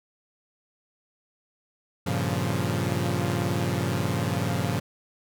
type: chord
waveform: sawtooth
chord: G half-diminished seventh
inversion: none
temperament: equal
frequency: 98 / 116.54 / 138.59 / 174.61 Hz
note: G2 / Bb2 / Db3 / F3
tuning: 0 / 0 / 0 / 0 cents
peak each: -26 dBFS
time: 2.06-4.8 s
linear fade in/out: 10 ms
effects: none